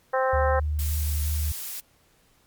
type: harmonic tone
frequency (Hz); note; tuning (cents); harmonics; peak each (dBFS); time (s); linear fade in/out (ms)
261.6; C4; 0; 2 / 3 / 4 / 5 / 6 / 7; -23 / -27 / -29 / -31 / -33 / -34; 0.13-0.6; 10
type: tone with pitch glide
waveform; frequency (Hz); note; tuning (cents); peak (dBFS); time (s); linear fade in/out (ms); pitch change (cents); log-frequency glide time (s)
sine; 74.9 to 75.46; D2 to D2; +35 to +48; -23; 0.33-1.52; 5; +13; 0.64-0.92
type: noise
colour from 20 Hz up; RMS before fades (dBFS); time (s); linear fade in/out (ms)
blue; -34; 0.79-1.8; 0
effects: pink hiss -62 dBFS RMS until 2.46 s + MP3 96 kbps